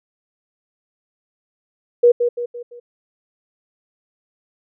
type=tone with echo; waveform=sine; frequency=480.7 Hz; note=B4; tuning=47 cents flat; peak=-7 dBFS; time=2.03-2.12 s; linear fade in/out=10 ms; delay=170 ms; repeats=4; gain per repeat=-7 dB; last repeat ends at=2.8 s; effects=none